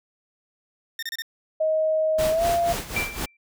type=tone bursts; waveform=20% pulse; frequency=1822 Hz; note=A#6; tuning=40 cents flat; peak=-23 dBFS; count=4; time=0.99-1.221 s; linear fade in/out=2 ms; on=36 ms; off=29 ms
type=tone with pitch glide; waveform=sine; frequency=629 to 685.9 Hz; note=D#5 to F5; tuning=+19 to -31 cents; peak=-19 dBFS; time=1.6-2.73 s; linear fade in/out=10 ms; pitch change=+150 cents; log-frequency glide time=2.31-2.45 s
type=noise with tremolo; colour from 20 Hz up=pink; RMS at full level=-28 dBFS; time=2.18-3.26 s; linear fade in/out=10 ms; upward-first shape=sine; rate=4 Hz; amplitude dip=75%
type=tone with exponential decay; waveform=sine; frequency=2349 Hz; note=D7; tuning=in tune; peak=-21 dBFS; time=2.96-3.37 s; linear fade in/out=5 ms; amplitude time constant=88 ms
effects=none